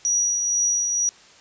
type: tone with tremolo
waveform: sine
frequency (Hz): 5800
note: F#8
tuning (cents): -35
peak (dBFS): -17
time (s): 0.05-1.09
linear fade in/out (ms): 0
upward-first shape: triangle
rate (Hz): 2.1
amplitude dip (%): 40
effects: white hiss -50 dBFS RMS until 1.4 s + resampled to 16000 Hz